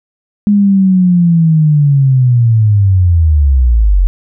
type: linear sweep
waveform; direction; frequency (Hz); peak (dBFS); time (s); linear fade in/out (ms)
sine; down; 207.7 to 42.53; -5; 0.47-4.07; 0
effects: none